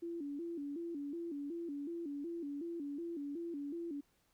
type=tone with vibrato; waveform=sine; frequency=311.1 Hz; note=D#4; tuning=in tune; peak=-39 dBFS; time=0.02-4.01 s; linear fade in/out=10 ms; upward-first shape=square; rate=2.7 Hz; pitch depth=150 cents each way; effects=pink hiss -75 dBFS RMS until 4.33 s